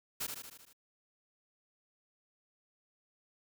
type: noise with echo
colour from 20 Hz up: white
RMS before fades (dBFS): -37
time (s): 0.2-0.27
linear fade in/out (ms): 10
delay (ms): 77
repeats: 6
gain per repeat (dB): -4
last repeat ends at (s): 0.732
effects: none